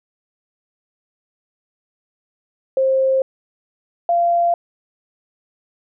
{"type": "tone pair in turn", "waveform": "sine", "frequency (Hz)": [530, 689.2], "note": ["C5", "F5"], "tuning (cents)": [22, -23], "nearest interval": "perfect fourth", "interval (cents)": 455, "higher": "second", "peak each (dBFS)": -13, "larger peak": "neither", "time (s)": [[2.77, 3.22], [4.09, 4.54]], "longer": "neither", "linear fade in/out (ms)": 2, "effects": []}